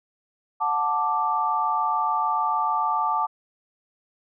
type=chord; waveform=sine; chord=D major; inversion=first; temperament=just; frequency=734.2 / 881 / 1174.7 Hz; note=F#5 / A5 / D6; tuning=-14 / +2 / 0 cents; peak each=-29 / -24 / -24 dBFS; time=0.6-3.27 s; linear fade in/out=20 ms; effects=none